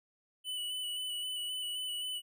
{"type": "tone with vibrato", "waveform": "square", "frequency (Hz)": 2976, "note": "F#7", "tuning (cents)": 9, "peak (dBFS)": -36, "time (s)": [0.44, 2.22], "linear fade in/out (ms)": 50, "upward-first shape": "square", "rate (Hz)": 3.8, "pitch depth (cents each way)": 18, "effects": []}